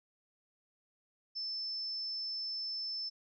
sine tone, 5280 Hz, E8, 2 cents sharp, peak -36 dBFS, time 1.35-3.1 s, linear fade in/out 20 ms, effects none

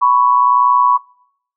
sine tone pair together, 991 / 1112.4 Hz, B5 / C#6, +6 / +6 cents, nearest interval major second, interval 200 cents, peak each -11 dBFS, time 0.01-0.98 s, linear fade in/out 20 ms, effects noise-tail reverb RT60 0.7 s tail -25 dB re dry

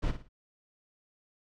brown noise with echo, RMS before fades -27 dBFS, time 0.02-0.12 s, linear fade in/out 20 ms, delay 56 ms, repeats 3, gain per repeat -10 dB, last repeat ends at 0.288 s, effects low-pass 5000 Hz 12 dB/octave

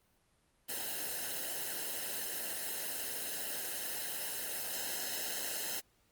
white noise with comb filter, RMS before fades -38 dBFS, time 0.68-5.81 s, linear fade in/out 20 ms, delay 0.86 ms, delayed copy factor -0.8, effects pink hiss -72 dBFS RMS until 6.11 s + Opus 32 kbps

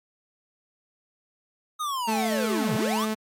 square linear two-way sweep, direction down then up, 1264 to 110.6 to 1264 Hz, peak -27 dBFS, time 1.79-3.06 s, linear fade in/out 20 ms, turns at 2.75 s
sawtooth tone with pitch glide, 220 to 217.3 Hz, A3 to A3, 0 to -21 cents, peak -21 dBFS, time 2.07-3.15 s, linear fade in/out 20 ms, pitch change -21 cents, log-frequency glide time 2.28-2.55 s
effects MP3 64 kbps

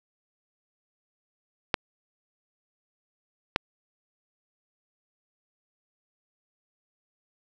clicks, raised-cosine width 0.3 ms, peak -5 dBFS, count 2, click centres 1.742 / 3.561 s, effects none

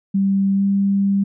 sine tone with pitch glide, 195.7 to 197.86 Hz, G3 to G3, -3 to +16 cents, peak -14 dBFS, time 0.14-1.24 s, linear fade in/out 10 ms, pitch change +19 cents, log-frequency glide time 0.54-0.63 s, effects none

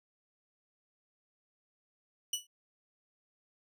20% pulse tone with exponential decay, 2951 Hz, F#7, 5 cents flat, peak -23 dBFS, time 2.33-2.47 s, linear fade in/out 5 ms, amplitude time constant 29 ms, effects none

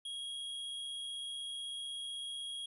square tone with amplitude modulation, 3289 Hz, G#7, 18 cents flat, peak -39 dBFS, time 0.05-2.66 s, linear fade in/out 5 ms, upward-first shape sine, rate 136 Hz, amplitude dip 30%, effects resampled to 32000 Hz + 13-bit

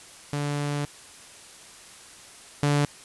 sawtooth tone pair in turn, 145.1 / 145.1 Hz, D3 / D3, -21 / -21 cents, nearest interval unison, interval 0 cents, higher neither, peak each -22 / -16 dBFS, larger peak second, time 0.33-0.85 / 2.63-2.85 s, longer first, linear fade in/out 0 ms, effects white hiss -47 dBFS RMS until 3.04 s + resampled to 24000 Hz

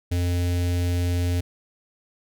square tone with notch filter, 88.1 Hz, F2, 16 cents sharp, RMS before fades -23 dBFS, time 0.11-1.41 s, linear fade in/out 10 ms, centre 1100 Hz, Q 0.79, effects none

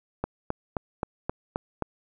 click train, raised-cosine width 1 ms, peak -13 dBFS, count 7, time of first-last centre 0.24-1.823 s, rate 3.79 Hz, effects none

